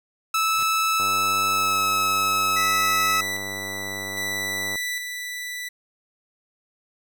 sawtooth tone with pitch glide, 1308 to 1293 Hz, E6 to E6, -14 to -34 cents, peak -16 dBFS, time 0.34-3.21 s, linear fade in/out 5 ms, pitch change -20 cents, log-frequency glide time 1.48-1.82 s
pink noise with exponential growth, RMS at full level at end -36 dBFS, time 0.45-0.63 s, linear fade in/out 2 ms, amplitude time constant 38 ms
click train, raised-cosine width 1 ms, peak -22 dBFS, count 368, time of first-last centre 1-4.756 s, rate 97.7 Hz
sawtooth tone with tremolo, 1975.5 Hz, B6, in tune, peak -22 dBFS, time 2.56-5.69 s, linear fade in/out 10 ms, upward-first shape square, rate 0.62 Hz, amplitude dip 40%
effects none

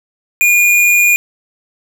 square tone, 2431 Hz, D#7, 41 cents flat, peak -8 dBFS, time 0.41-1.16 s, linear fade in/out 0 ms, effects none

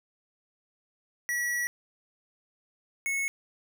square tone pair in turn, 1933 / 2195 Hz, B6 / C#7, -38 / -18 cents, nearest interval major second, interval 220 cents, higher second, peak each -28 dBFS, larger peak neither, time 1.29-1.67 / 3.06-3.28 s, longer first, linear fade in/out 0 ms, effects none

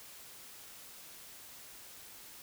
silence, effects white hiss -52 dBFS RMS until 2.42 s

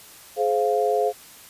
sine chord, F minor, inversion first, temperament equal with one note detuned, 423.1 / 523.3 / 698.5 Hz, Ab4 / C5 / F5, +32 / 0 / 0 cents, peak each -22 / -24 / -23 dBFS, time 0.36-1.13 s, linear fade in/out 50 ms, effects white hiss -46 dBFS RMS until 1.49 s + resampled to 32000 Hz

